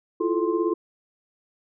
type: tone cluster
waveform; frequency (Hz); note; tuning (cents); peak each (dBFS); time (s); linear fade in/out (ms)
sine; 334.8 / 351.8 / 434.8 / 1049; E4 / F4 / A4 / C6; +27 / +13 / -21 / +4; -25 / -25 / -26 / -32; 0.2-0.74; 10
effects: none